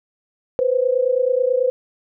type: tone pair together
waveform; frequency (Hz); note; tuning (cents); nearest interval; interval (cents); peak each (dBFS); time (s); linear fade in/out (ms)
sine; 494.1 / 523.3; B4 / C5; +1 / 0; minor second; 99; -18; 0.59-1.7; 0
effects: none

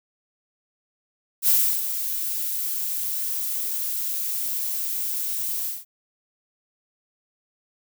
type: noise with ADSR envelope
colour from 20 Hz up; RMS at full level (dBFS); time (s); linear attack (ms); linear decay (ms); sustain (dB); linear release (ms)
violet; -17; 1.42-5.85; 65; 320; -10; 200
effects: none

